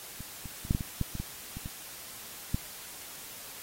clicks, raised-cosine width 5 ms, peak -29 / -29 / -30 / -13 / -15 / -22 / -16 / -24 / -21 / -26 / -25 / -15 dBFS, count 12, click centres 0.206 / 0.457 / 0.651 / 0.709 / 0.749 / 0.808 / 1.013 / 1.153 / 1.2 / 1.57 / 1.659 / 2.545 s, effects white hiss -45 dBFS RMS until 3.62 s + AAC 48 kbps

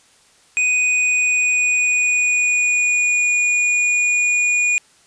square tone with pitch glide, 2489 to 2450 Hz, D#7 to D#7, 0 to -27 cents, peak -15 dBFS, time 0.57-4.78 s, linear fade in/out 0 ms, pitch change -27 cents, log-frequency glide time 0.71-3.32 s, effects white hiss -53 dBFS RMS until 5.06 s + resampled to 22050 Hz

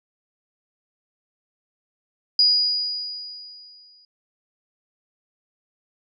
sine tone with exponential decay, 4903 Hz, D#8, 26 cents flat, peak -12 dBFS, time 2.39-4.05 s, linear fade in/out 2 ms, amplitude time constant 360 ms, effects none

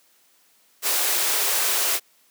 white high-pass noise, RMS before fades -22 dBFS, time 0.82-2 s, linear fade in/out 50 ms, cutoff 330 Hz, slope 48 dB/octave, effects white hiss -60 dBFS RMS until 2.3 s + high-pass 200 Hz 12 dB/octave

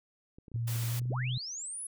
clicks, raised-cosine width 3 ms, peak -37 dBFS, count 9, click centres 0.385 / 0.482 / 0.517 / 0.56 / 0.757 / 0.836 / 1.017 / 1.056 / 1.122 s
sine tone with pitch glide, 116.5 to 125.58 Hz, A#2 to B2, -1 to +29 cents, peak -30 dBFS, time 0.54-1.38 s, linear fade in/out 5 ms, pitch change +130 cents, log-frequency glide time 0.87-1.11 s
white high-pass noise, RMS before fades -41 dBFS, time 0.67-1 s, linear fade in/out 10 ms, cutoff 260 Hz, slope 48 dB/octave
sine linear sweep, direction up, 76.9 to 10830 Hz, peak -37 dBFS, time 1.09-1.87 s, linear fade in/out 5 ms
effects none

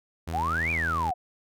sawtooth tone with vibrato, 82.1 Hz, E2, 6 cents flat, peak -27 dBFS, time 0.27-1.11 s, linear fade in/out 10 ms, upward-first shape sine, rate 7.2 Hz, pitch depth 13 cents each way
sine exponential two-way sweep, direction up then down, 688 to 2480 to 688 Hz, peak -25 dBFS, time 0.33-1.14 s, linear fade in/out 20 ms, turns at 0.71 s
effects none

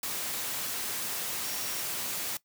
sine tone in noise, 5588 Hz, F8, in tune, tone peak -43 dBFS, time 1.44-1.81 s, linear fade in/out 2 ms, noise white, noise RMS -34 dBFS, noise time 0.03-2.37 s, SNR -12 dB, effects noise-tail reverb RT60 0.1 s tail -18 dB re dry + high-pass 100 Hz 12 dB/octave

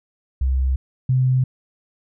sine tone pair in turn, 65.41 / 128.87 Hz, C2 / C3, 0 / -26 cents, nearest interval octave, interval 1174 cents, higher second, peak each -16 / -14 dBFS, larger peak second, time 0.41-0.76 / 1.09-1.44 s, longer neither, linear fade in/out 5 ms, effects none

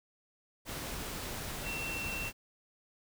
sine tone in noise, 2705 Hz, E7, 44 cents sharp, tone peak -37 dBFS, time 1.63-2.32 s, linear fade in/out 50 ms, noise pink, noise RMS -40 dBFS, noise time 0.65-2.33 s, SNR 0 dB, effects none

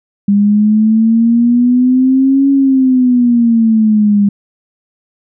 sine exponential two-way sweep, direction up then down, 200.4 to 277.2 to 200.4 Hz, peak -6 dBFS, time 0.28-4.29 s, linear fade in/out 5 ms, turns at 2.5 s, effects none

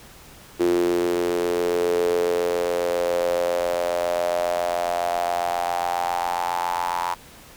sawtooth tone with high-pass filter sweep, 87.31 Hz, F2, in tune, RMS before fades -23 dBFS, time 0.59-7.15 s, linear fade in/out 20 ms, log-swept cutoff 350 to 930 Hz, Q 7.9, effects pink hiss -46 dBFS RMS until 7.56 s

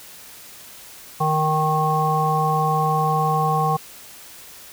harmonic tone, 155.56 Hz, D#3, in tune, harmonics 1 / 3 / 5 / 7, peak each -22 / -27 / -21 / -22 dBFS, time 1.2-3.77 s, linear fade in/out 10 ms, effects white hiss -42 dBFS RMS until 4.72 s

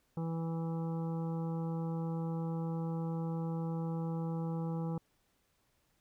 harmonic tone, 164.4 Hz, E3, 4 cents flat, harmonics 1 / 2 / 3 / 5 / 6 / 7 / 8, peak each -34 / -45 / -44 / -48 / -55 / -56 / -58 dBFS, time 0.17-4.98 s, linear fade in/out 2 ms, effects pink hiss -75 dBFS RMS until 6 s

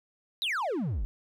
triangle exponential sweep, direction down, 4068 to 41.2 Hz, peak -26 dBFS, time 0.42-1.05 s, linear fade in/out 0 ms, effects none

